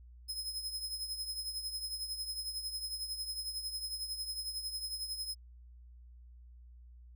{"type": "tone with tremolo", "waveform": "sawtooth", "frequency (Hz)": 5120, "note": "D#8", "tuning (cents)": 49, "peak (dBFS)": -32, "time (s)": [0.28, 5.35], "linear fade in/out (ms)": 20, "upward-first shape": "triangle", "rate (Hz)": 11, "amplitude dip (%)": 70, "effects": ["added 60 Hz sine -52 dBFS peak until 7.15 s"]}